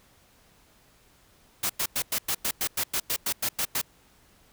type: noise bursts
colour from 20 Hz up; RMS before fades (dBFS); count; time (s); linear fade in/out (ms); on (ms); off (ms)
white; -27; 14; 1.63-3.815; 5; 66; 97
effects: pink hiss -60 dBFS RMS until 4.52 s